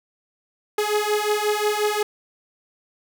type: beating tone pair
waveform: sawtooth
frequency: 417.5 / 423.1 Hz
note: G#4 / G#4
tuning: +9 / +32 cents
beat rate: 5.6 Hz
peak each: -19 dBFS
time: 0.78-2.03 s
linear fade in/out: 5 ms
effects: none